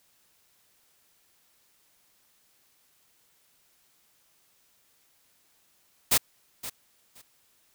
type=noise with echo; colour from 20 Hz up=white; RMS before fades=-21 dBFS; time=6.11-6.18 s; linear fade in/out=10 ms; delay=520 ms; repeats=2; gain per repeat=-15 dB; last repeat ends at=7.22 s; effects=white hiss -66 dBFS RMS until 7.74 s